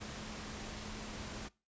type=tone in noise; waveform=sine; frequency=213.3 Hz; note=G#3; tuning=46 cents sharp; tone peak=-50 dBFS; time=0-1.49 s; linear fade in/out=20 ms; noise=pink; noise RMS=-45 dBFS; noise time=0-1.49 s; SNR=-8 dB; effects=noise-tail reverb RT60 0.3 s tail -22 dB re dry + resampled to 16000 Hz